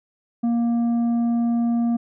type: tone with tanh clipping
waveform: triangle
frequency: 234.8 Hz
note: A#3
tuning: 13 cents sharp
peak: -19 dBFS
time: 0.43-1.97 s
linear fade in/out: 10 ms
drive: 10 dB
effects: none